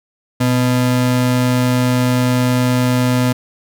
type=ring-modulated tone; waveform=square; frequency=187.4 Hz; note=F#3; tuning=22 cents sharp; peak=-10 dBFS; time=0.4-3.33 s; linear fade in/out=10 ms; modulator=64.8 Hz; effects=none